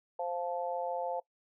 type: harmonic tone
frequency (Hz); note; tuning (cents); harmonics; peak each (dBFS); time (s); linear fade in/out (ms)
174.61; F3; 0; 3 / 4 / 5; -36 / -37 / -38; 0.19-1.2; 5
effects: noise-tail reverb RT60 0.1 s tail -21 dB re dry